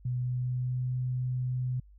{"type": "tone with pitch glide", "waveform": "sine", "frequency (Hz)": [124.5, 126.53], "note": ["B2", "B2"], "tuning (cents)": [14, 42], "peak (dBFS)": -28, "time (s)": [0.05, 1.8], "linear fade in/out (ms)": 5, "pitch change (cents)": 28, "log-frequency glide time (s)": [0.17, 0.88], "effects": ["added 50 Hz sine -52 dBFS peak until 1.98 s"]}